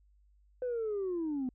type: linear sweep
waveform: sine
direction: down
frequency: 509 to 246.9 Hz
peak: -30 dBFS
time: 0.62-1.49 s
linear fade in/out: 2 ms
effects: tanh soft clip ceiling -29 dBFS + added 50 Hz sine -62 dBFS peak until 1.54 s